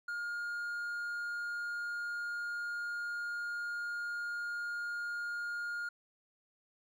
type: tone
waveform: triangle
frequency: 1419 Hz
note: F6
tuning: 27 cents sharp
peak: -34 dBFS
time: 0.08-5.89 s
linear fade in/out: 5 ms
effects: none